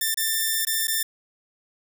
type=tone with dropouts; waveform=5% pulse; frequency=1785 Hz; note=A6; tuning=24 cents sharp; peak=-11 dBFS; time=0.01-1.03 s; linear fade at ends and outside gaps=5 ms; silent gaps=0.144-0.172 / 0.651-0.669 / 0.872-0.88 s; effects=none